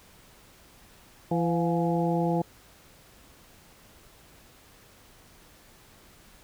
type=harmonic tone with a mistuned harmonic; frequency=168.5 Hz; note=E3; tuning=38 cents sharp; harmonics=1 / 2 / 3 / 4 / 5; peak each=-26 / -29 / -31 / -32 / -33 dBFS; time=1.31-2.42 s; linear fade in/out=5 ms; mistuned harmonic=4; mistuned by=+67 cents; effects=pink hiss -55 dBFS RMS until 6.43 s